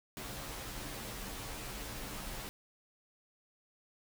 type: noise with comb filter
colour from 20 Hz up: pink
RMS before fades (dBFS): -43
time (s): 0.17-2.49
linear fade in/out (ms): 0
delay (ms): 12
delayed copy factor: -0.85
effects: none